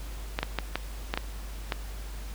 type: clicks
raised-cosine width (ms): 0.3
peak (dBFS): -11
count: 7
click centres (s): 0.389 / 0.43 / 0.587 / 0.756 / 1.139 / 1.175 / 1.722
effects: added 50 Hz sine -36 dBFS peak until 2.34 s + pink hiss -47 dBFS RMS until 2.34 s